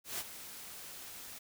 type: noise with ADSR envelope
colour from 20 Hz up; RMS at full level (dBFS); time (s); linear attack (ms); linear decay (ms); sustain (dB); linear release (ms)
white; -37; 0.04-1.39; 150; 38; -11; 12
effects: none